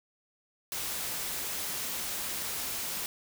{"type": "noise", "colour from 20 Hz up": "white", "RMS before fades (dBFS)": -35, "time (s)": [0.72, 3.06], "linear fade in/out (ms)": 0, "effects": []}